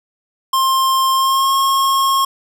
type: tone with pitch glide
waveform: square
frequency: 1059 to 1082.5 Hz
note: C6 to C#6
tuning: +21 to -41 cents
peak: -13 dBFS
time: 0.53-2.25 s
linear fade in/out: 5 ms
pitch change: +38 cents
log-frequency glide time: 1.13-1.53 s
effects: none